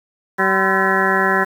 harmonic tone with a mistuned harmonic, 191.3 Hz, G3, 42 cents flat, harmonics 1 / 2 / 3 / 4 / 5 / 7 / 8 / 9 / 10, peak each -24 / -21 / -26 / -23 / -21 / -23 / -23 / -20 / -23 dBFS, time 0.38-1.45 s, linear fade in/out 20 ms, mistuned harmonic 5, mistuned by +110 cents, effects 7-bit

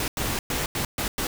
pink noise bursts at uneven times, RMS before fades -27 dBFS, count 6, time 0-0.08 / 0.17-0.39 / 0.5-0.66 / 0.75-0.85 / 0.98-1.08 / 1.18-1.27 s, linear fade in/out 2 ms, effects none

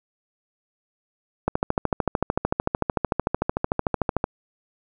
click train, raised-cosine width 1 ms, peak -6 dBFS, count 38, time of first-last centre 1.48-4.241 s, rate 13.4 Hz, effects none

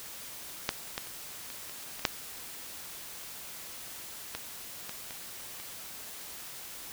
clicks, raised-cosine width 0.2 ms, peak -9 / -15 / -29 / -26 / -27 / -25 / -6 / -17 / -21 / -23 / -27 dBFS, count 11, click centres 0.691 / 0.979 / 1.071 / 1.502 / 1.696 / 1.994 / 2.052 / 4.35 / 4.894 / 5.108 / 5.6 s, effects white hiss -44 dBFS RMS until 6.92 s

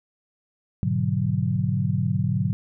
sine chord, G# half-diminished seventh, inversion none, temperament equal, 103.83 / 123.47 / 146.83 / 185 Hz, G#2 / B2 / D3 / F#3, 0 / 0 / 0 / 0 cents, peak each -26 dBFS, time 0.83-2.53 s, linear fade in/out 0 ms, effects none

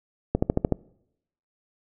click train, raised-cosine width 2 ms, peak -7 dBFS, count 6, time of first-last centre 0.35-0.723 s, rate 13.4 Hz, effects noise-tail reverb RT60 0.8 s tail -24 dB re dry

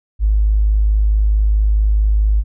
triangle tone with tanh clipping, 52.3 Hz, G#1, 13 cents sharp, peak -10 dBFS, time 0.19-2.44 s, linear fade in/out 50 ms, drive 3 dB, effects none

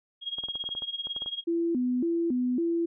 sine tone with tremolo, 3274 Hz, G#7, 25 cents flat, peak -28 dBFS, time 0.21-1.44 s, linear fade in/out 50 ms, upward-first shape sine, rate 18 Hz, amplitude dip 85%
clicks, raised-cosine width 1 ms, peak -31 dBFS, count 12, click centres 0.385 / 0.438 / 0.486 / 0.555 / 0.64 / 0.69 / 0.751 / 0.822 / 1.07 / 1.164 / 1.221 / 1.261 s
sine tone with vibrato, 289.9 Hz, D4, 22 cents flat, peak -24 dBFS, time 1.47-2.86 s, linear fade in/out 10 ms, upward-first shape square, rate 1.8 Hz, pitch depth 260 cents each way
effects none

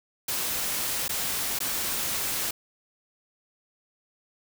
white noise with dropouts, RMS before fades -29 dBFS, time 0.28-2.51 s, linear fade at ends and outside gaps 5 ms, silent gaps 1.081-1.092 / 1.59-1.603 s, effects none

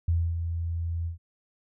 sine tone with ADSR envelope, 84 Hz, E2, 33 cents sharp, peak -20 dBFS, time 0.08-1.18 s, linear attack 5 ms, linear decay 260 ms, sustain -7 dB, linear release 120 ms, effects none

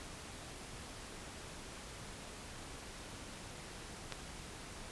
click, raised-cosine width 0.2 ms, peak -22 dBFS, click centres 4.123 s, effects pink hiss -49 dBFS RMS until 4.91 s + resampled to 24000 Hz

